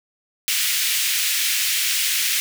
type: high-pass noise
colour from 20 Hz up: pink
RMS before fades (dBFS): -21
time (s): 0.48-2.4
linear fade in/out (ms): 0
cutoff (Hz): 2100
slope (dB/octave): 24
effects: none